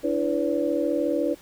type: tone cluster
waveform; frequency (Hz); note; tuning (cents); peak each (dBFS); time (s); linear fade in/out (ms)
sine; 293 / 332.6 / 495.9 / 570; D4 / E4 / B4 / C#5; -4 / +16 / +7 / +48; -27; 0.03-1.35; 20
effects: pink hiss -51 dBFS RMS until 1.41 s